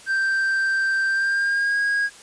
triangle tone with pitch glide, 1568 to 1639.3 Hz, G6 to G#6, 0 to -23 cents, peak -17 dBFS, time 0.06-2.1 s, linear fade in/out 50 ms, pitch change +77 cents, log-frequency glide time 1.07-1.78 s, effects white hiss -45 dBFS RMS until 2.22 s + resampled to 22050 Hz

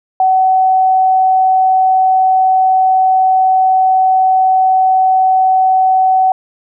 sine tone, 754 Hz, F#5, 32 cents sharp, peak -7 dBFS, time 0.2-6.32 s, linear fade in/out 2 ms, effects none

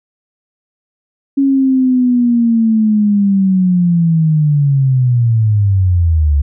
sine linear sweep, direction down, 277.2 to 69.3 Hz, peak -8 dBFS, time 1.37-6.42 s, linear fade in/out 10 ms, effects none

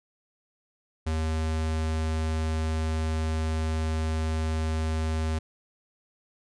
square tone, 79.3 Hz, D#2, 33 cents sharp, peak -26 dBFS, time 1.06-5.39 s, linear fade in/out 10 ms, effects resampled to 22050 Hz

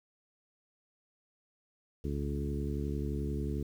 harmonic tone with a mistuned harmonic, 71.3 Hz, C#2, 49 cents sharp, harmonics 1 / 2 / 3 / 4 / 5 / 6, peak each -35 / -38 / -40 / -41 / -42 / -43 dBFS, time 2.04-3.63 s, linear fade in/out 5 ms, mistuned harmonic 1, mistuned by -29 cents, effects 10-bit

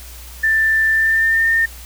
sine tone with pitch glide, 1774 to 1818.6 Hz, A6 to A#6, +14 to -43 cents, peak -12 dBFS, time 0.43-1.66 s, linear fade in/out 10 ms, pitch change +43 cents, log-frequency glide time 0.91-1.51 s, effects added 60 Hz sine -35 dBFS peak until 1.85 s + white hiss -39 dBFS RMS until 1.85 s

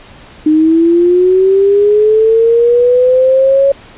sine linear sweep, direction up, 304.6 to 556 Hz, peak -5 dBFS, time 0.46-3.72 s, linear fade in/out 5 ms, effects pink hiss -37 dBFS RMS until 3.97 s + resampled to 8000 Hz

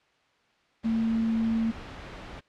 sine tone in noise, 225.6 Hz, A3, 44 cents sharp, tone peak -23 dBFS, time 0.84-1.72 s, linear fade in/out 20 ms, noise pink, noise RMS -41 dBFS, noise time 0.83-2.41 s, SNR +15 dB, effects white hiss -65 dBFS RMS until 2.48 s + low-pass 3000 Hz 12 dB/octave

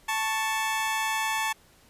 20% pulse tone pair together, 880 / 1110.4 Hz, A5 / C#6, 0 / +3 cents, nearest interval major third, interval 403 cents, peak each -22 / -27 dBFS, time 0.08-1.53 s, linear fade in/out 10 ms, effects pink hiss -58 dBFS RMS until 1.89 s + resampled to 32000 Hz

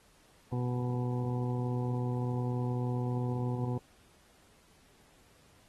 harmonic tone, 123.47 Hz, B2, in tune, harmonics 1 / 2 / 3 / 4 / 6 / 7 / 8, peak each -31 / -37 / -41 / -43 / -47 / -48 / -49 dBFS, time 0.52-3.78 s, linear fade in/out 5 ms, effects pink hiss -64 dBFS RMS until 5.68 s + AAC 32 kbps

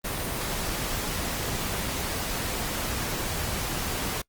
pink noise, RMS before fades -30 dBFS, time 0.04-4.22 s, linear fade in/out 10 ms, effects noise-tail reverb RT60 0.1 s tail -24 dB re dry + Opus 32 kbps

